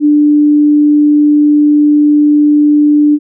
sine tone, 296.1 Hz, D4, 14 cents sharp, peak -4 dBFS, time 0-3.19 s, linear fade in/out 50 ms, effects none

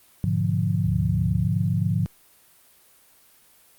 sine chord, G# diminished seventh, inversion none, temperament equal, 103.83 / 123.47 / 146.83 / 174.61 Hz, G#2 / B2 / D3 / F3, 0 / 0 / 0 / 0 cents, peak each -24 / -29 / -26 / -25 dBFS, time 0.24-2.06 s, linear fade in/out 0 ms
sine tone with vibrato, 73.4 Hz, D2, in tune, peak -28 dBFS, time 0.84-1.47 s, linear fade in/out 20 ms, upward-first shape sine, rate 8.7 Hz, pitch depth 43 cents each way
effects white hiss -56 dBFS RMS until 3.78 s + Opus 32 kbps

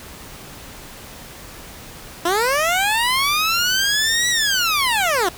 15% pulse linear two-way sweep, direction up then down, 329.6 to 1957 to 329.6 Hz, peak -10 dBFS, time 2.25-5.29 s, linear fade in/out 5 ms, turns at 4.29 s, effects pink hiss -38 dBFS RMS until 5.37 s

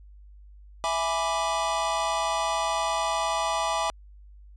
square chord, E dominant seventh, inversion none, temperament equal, 659.3 / 830.6 / 987.8 / 1174.7 Hz, E5 / G#5 / B5 / D6, 0 / 0 / 0 / 0 cents, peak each -31 dBFS, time 0.84-3.9 s, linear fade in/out 0 ms, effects added 50 Hz sine -46 dBFS peak until 4.56 s + resampled to 22050 Hz

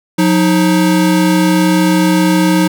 square tone pair together, 180 / 313 Hz, F#3 / D#4, -47 / +10 cents, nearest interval minor seventh, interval 957 cents, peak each -12 dBFS, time 0.18-2.68 s, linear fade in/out 10 ms, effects none

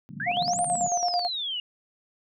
pink band-pass noise, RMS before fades -40 dBFS, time 0.09-0.88 s, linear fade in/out 0 ms, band 130 to 240 Hz, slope 48 dB/octave
sine exponential two-way sweep, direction up then down, 1536 to 9300 to 2826 Hz, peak -28 dBFS, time 0.2-1.6 s, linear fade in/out 2 ms, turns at 0.62 s
sine tone with tremolo, 709 Hz, F5, 26 cents sharp, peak -22 dBFS, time 0.26-1.28 s, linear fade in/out 20 ms, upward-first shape square, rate 9.1 Hz, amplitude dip 60%
effects none

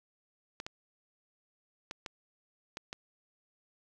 clicks, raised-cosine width 0.2 ms, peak -22 dBFS, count 6, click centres 0.601 / 0.665 / 1.911 / 2.062 / 2.771 / 2.929 s, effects none

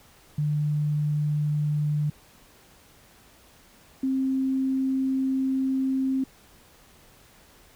sine tone pair in turn, 149.1 / 264.9 Hz, D3 / C4, +27 / +22 cents, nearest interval minor seventh, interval 995 cents, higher second, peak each -22 dBFS, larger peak neither, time 0.38-2.1 / 4.03-6.24 s, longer second, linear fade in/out 5 ms, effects pink hiss -55 dBFS RMS until 7.75 s

